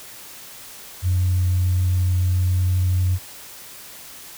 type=tone with pitch glide; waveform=sine; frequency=90.7 to 91.23 Hz; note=F#2 to F#2; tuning=-34 to -24 cents; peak=-15 dBFS; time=1.02-3.19 s; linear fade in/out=50 ms; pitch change=+10 cents; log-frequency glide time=2.45-2.6 s; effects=tanh soft clip ceiling -12 dBFS + white hiss -40 dBFS RMS until 4.37 s